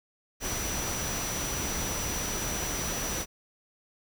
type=tone in noise; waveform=sine; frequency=5890 Hz; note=F#8; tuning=9 cents flat; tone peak=-35 dBFS; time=0.4-3.26 s; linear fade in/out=50 ms; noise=pink; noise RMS=-33 dBFS; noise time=0.4-3.26 s; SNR=-5 dB; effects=none